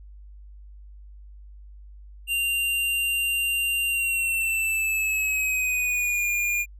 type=tone with pitch glide; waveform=square; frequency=2780 to 2420 Hz; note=F7 to D#7; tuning=-9 to -49 cents; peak=-23 dBFS; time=2.27-6.66 s; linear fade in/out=50 ms; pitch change=-240 cents; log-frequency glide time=3.87-6.28 s; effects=added 50 Hz sine -42 dBFS peak until 6.79 s